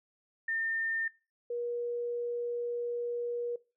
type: tone pair in turn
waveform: sine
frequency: 1810 / 478.5 Hz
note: A6 / A#4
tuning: +48 / +45 cents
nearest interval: octave + major seventh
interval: 2303 cents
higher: first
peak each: -30 / -32 dBFS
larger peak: first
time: 0.48-1.08 / 1.5-3.56 s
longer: second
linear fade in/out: 5 ms
effects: noise-tail reverb RT60 0.3 s tail -20 dB re dry